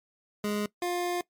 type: tone pair in turn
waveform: 25% pulse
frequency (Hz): 207.9 / 352.9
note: G#3 / F4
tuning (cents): +2 / +18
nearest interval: major sixth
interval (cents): 916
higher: second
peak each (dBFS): -24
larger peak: neither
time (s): 0.44-0.66 / 0.82-1.21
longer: second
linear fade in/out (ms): 2
effects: noise-tail reverb RT60 0.1 s tail -20 dB re dry + MP3 96 kbps